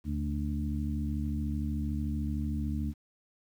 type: harmonic tone with a mistuned harmonic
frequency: 73.42 Hz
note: D2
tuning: in tune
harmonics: 1 / 2 / 3 / 4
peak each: -32 / -38 / -35 / -39 dBFS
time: 0.04-2.94 s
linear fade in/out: 50 ms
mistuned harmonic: 1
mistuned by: +60 cents
effects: 10-bit